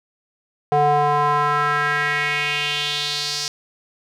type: tone with band-pass filter sweep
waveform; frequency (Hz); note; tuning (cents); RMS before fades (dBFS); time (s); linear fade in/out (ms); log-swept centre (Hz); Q
square; 146.83; D3; 0; -20; 0.72-3.48; 0; 670 to 5300; 3.2
effects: none